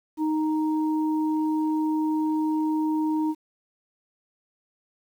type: tone pair together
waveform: sine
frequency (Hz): 311.1 / 932.2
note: D#4 / A#5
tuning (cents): 0 / 0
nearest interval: octave + perfect fifth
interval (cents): 1900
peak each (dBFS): -22 / -32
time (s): 0.17-3.35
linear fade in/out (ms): 50
effects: 9-bit